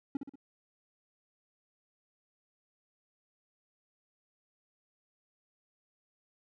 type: tone with echo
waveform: triangle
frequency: 277.2 Hz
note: C#4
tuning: in tune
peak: -28 dBFS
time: 0.15-0.17 s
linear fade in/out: 2 ms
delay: 62 ms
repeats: 3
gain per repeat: -6 dB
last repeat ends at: 0.356 s
effects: none